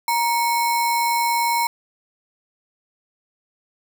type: tone with sample-and-hold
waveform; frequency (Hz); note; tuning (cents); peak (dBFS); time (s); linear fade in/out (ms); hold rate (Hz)
sine; 939; A#5; +12; -17; 0.08-1.67; 2; 3150
effects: none